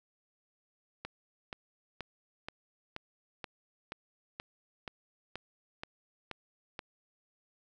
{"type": "click train", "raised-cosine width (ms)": 0.3, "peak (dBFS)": -23, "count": 13, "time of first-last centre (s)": [1.05, 6.792], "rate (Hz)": 2.09, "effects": []}